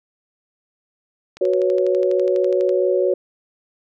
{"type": "click train", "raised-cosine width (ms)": 0.2, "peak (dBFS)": -21, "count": 17, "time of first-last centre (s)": [1.37, 2.692], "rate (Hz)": 12.1}
{"type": "chord", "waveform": "sine", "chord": "F# suspended fourth", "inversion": "none", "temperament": "equal with one note detuned", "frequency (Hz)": [370, 489.9, 554.4], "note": ["F#4", "B4", "C#5"], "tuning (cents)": [0, -14, 0], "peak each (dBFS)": [-18, -22, -19], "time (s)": [1.41, 3.14], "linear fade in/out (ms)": 5}
{"effects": []}